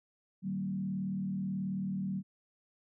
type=tone with frequency modulation; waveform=sine; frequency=190.6 Hz; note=G3; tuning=48 cents flat; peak=-32 dBFS; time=0.42-2.23 s; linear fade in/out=50 ms; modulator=38.5 Hz; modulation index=0.72; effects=none